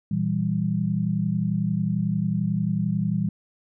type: chord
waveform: sine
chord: E diminished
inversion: second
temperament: equal with one note detuned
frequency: 117.96 / 164.81 / 196 Hz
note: Bb2 / E3 / G3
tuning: +21 / 0 / 0 cents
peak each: -28 / -25 / -25 dBFS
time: 0.11-3.29 s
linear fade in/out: 5 ms
effects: none